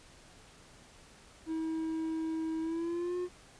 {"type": "tone with pitch glide", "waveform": "triangle", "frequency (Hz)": [321.2, 358.5], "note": ["E4", "F4"], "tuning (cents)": [-45, 45], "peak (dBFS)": -30, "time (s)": [1.46, 3.29], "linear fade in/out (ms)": 50, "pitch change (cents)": 190, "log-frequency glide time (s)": [2.61, 3.17], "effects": ["pink hiss -57 dBFS RMS until 3.59 s", "resampled to 22050 Hz"]}